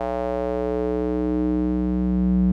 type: tone with band-pass filter sweep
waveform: square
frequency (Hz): 61.74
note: B1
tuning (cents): 0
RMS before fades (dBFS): -22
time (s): 0-2.52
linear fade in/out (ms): 5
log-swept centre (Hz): 670 to 180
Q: 3.1
effects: none